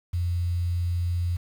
sine tone with quantisation, 87.31 Hz, F2, in tune, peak -23 dBFS, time 0.13-1.37 s, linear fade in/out 10 ms, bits 8, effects none

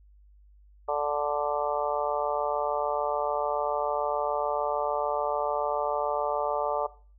harmonic tone, 146.83 Hz, D3, in tune, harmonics 3 / 4 / 5 / 6 / 7 / 8, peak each -33 / -29 / -32 / -32 / -38 / -34 dBFS, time 0.88-6.87 s, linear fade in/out 10 ms, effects noise-tail reverb RT60 0.4 s tail -18 dB re dry + added 50 Hz sine -53 dBFS peak until 7.18 s

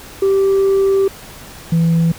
sine tone pair in turn, 390 / 165.98 Hz, G4 / E3, -9 / +12 cents, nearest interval octave + minor third, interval 1479 cents, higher first, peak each -8 dBFS, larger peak neither, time 0.22-1.08 / 1.72-2.12 s, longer first, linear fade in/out 5 ms, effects tanh soft clip ceiling -9 dBFS + pink hiss -36 dBFS RMS until 2.18 s

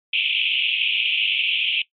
pink band-pass noise, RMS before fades -21 dBFS, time 0.13-1.82 s, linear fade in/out 5 ms, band 2400 to 3300 Hz, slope 96 dB/octave, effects noise-tail reverb RT60 0.1 s tail -18 dB re dry + MP3 64 kbps

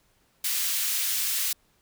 white high-pass noise, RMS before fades -27 dBFS, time 0.44-1.53 s, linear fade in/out 5 ms, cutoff 2100 Hz, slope 12 dB/octave, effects pink hiss -66 dBFS RMS until 1.81 s

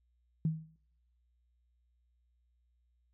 sine tone with exponential decay, 158.9 Hz, D#3, 37 cents sharp, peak -25 dBFS, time 0.45-0.76 s, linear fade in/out 2 ms, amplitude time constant 66 ms, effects noise-tail reverb RT60 0.7 s tail -24 dB re dry + added 60 Hz sine -70 dBFS peak until 3.13 s

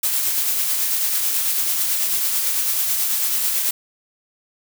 blue noise with tremolo, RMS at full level -19 dBFS, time 0.03-3.71 s, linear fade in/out 5 ms, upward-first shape triangle, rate 9.1 Hz, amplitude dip 35%, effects none

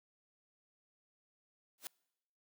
white noise with exponential growth, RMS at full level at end -39 dBFS, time 1.78-1.87 s, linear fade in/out 1 ms, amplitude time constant 18 ms, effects noise-tail reverb RT60 0.9 s tail -26 dB re dry + high-pass 200 Hz 12 dB/octave

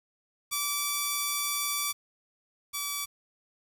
5% pulse tone pair in turn, 1158 / 1150.7 Hz, D6 / D6, -25 / -36 cents, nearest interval unison, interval 11 cents, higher first, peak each -16 / -19 dBFS, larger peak first, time 0.51-1.93 / 2.73-3.06 s, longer first, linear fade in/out 20 ms, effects 9-bit

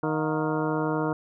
harmonic tone with a mistuned harmonic, 155.56 Hz, D#3, in tune, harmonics 1 / 2 / 3 / 4 / 5 / 6 / 7 / 8 / 9, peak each -31 / -28 / -30 / -35 / -36 / -34 / -37 / -39 / -37 dBFS, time 0.03-1.13 s, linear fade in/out 2 ms, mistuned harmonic 5, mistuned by -130 cents, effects none

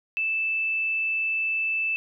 sine tone, 2637 Hz, E7, in tune, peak -23 dBFS, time 0.17-1.96 s, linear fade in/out 0 ms, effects none

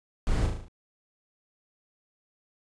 brown noise with echo, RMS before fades -26 dBFS, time 0.27-0.46 s, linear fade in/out 0 ms, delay 37 ms, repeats 6, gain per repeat -4 dB, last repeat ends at 0.682 s, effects resampled to 22050 Hz

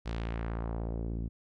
sawtooth tone with low-pass filter sweep, 56.7 Hz, A#1, 47 cents flat, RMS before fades -35 dBFS, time 0.05-1.29 s, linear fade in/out 20 ms, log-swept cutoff 4900 to 230 Hz, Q 1.2, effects none

